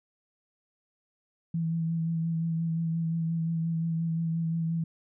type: tone with vibrato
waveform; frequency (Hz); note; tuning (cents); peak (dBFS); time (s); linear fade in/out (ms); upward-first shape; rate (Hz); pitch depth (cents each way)
sine; 164.5; E3; -3; -26; 1.54-4.84; 5; sine; 5.7; 22
effects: none